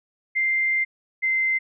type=tone pair in turn; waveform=sine; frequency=2093 / 2076 Hz; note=C7 / C7; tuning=0 / -14 cents; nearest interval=unison; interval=14 cents; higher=first; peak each=-19 dBFS; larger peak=neither; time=0.35-0.85 / 1.22-1.59 s; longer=first; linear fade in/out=20 ms; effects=none